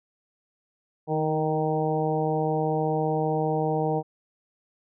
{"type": "harmonic tone with a mistuned harmonic", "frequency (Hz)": 155.56, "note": "D#3", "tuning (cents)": 0, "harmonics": [1, 2, 3, 4, 5, 6], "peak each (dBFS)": [-28, -31, -27, -32, -29, -36], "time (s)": [1.07, 4.03], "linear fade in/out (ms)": 50, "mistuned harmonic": 2, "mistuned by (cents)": 28, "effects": []}